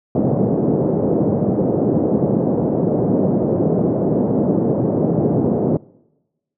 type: band-pass noise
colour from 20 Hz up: pink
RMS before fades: -17 dBFS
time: 0.15-5.77 s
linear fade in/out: 2 ms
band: 140 to 560 Hz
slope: 24 dB/octave
effects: noise-tail reverb RT60 1.0 s tail -24 dB re dry